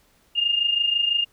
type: tone pair together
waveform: sine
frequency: 2800 / 2826 Hz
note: F7 / F7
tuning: +4 / +20 cents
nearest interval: unison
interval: 16 cents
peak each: -25 / -20 dBFS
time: 0.35-1.25 s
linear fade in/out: 20 ms
effects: pink hiss -61 dBFS RMS until 1.32 s